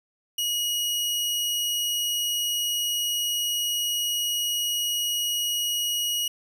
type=tone; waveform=sawtooth; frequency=2900 Hz; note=F#7; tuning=35 cents flat; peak=-21 dBFS; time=0.38-6.28 s; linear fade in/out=5 ms; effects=none